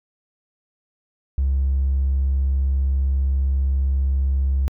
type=tone; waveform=triangle; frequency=67.5 Hz; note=C#2; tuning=45 cents flat; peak=-13 dBFS; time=1.38-4.68 s; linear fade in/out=0 ms; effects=tanh soft clip ceiling -14 dBFS